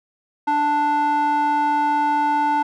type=tone with band-pass filter; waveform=square; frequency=294.1 Hz; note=D4; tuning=3 cents sharp; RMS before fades=-19 dBFS; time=0.47-2.63 s; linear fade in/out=10 ms; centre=950 Hz; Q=3.3; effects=none